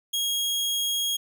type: tone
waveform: sawtooth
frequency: 3282 Hz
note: G#7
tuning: 21 cents flat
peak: -21 dBFS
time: 0.13-1.17 s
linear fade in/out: 10 ms
effects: none